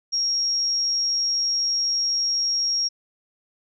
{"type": "tone", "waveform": "sine", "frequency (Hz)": 5588, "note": "F8", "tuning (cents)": 0, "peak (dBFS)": -20, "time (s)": [0.12, 2.89], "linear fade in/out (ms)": 20, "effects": []}